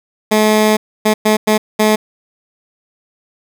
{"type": "tone bursts at uneven times", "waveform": "15% pulse", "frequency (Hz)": 214.7, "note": "A3", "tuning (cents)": -42, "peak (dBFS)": -3, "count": 5, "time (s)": [[0.31, 0.77], [1.05, 1.14], [1.25, 1.37], [1.47, 1.58], [1.79, 1.96]], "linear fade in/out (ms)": 10, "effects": []}